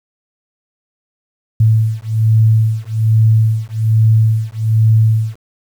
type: beating tone pair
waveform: sine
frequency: 110 / 111.2 Hz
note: A2 / A2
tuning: 0 / +19 cents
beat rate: 1.2 Hz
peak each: -12 dBFS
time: 1.6-5.36 s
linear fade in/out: 5 ms
effects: 7-bit